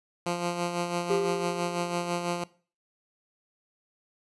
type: tone with tremolo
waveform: 10% pulse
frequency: 174.2 Hz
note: F3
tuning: 4 cents flat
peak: -18 dBFS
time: 0.26-2.44 s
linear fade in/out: 5 ms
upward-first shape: sine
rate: 6 Hz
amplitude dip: 50%
type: tone with exponential decay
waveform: triangle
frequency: 397.5 Hz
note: G4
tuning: 24 cents sharp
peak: -21 dBFS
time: 1.1-2.44 s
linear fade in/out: 2 ms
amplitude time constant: 290 ms
effects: noise-tail reverb RT60 0.4 s tail -20 dB re dry + resampled to 24000 Hz